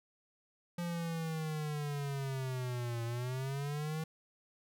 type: linear two-way sweep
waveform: square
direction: down then up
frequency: 174.4 to 115.6 to 160.3 Hz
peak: -36 dBFS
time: 0.78-4.04 s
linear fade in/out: 5 ms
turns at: 3.04 s
effects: none